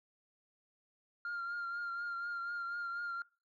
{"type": "tone with vibrato", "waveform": "sine", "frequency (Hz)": 1396.9, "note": "F6", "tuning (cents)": 0, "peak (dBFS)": -35, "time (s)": [1.25, 3.22], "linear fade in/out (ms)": 2, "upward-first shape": "triangle", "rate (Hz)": 4.1, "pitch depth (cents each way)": 33, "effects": ["noise-tail reverb RT60 0.3 s tail -22 dB re dry", "tanh soft clip ceiling -35 dBFS"]}